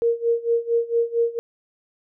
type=tone with tremolo; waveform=sine; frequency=466.2 Hz; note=A#4; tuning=in tune; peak=-15 dBFS; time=0.02-1.39 s; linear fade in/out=0 ms; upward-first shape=sine; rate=4.4 Hz; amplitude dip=90%; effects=none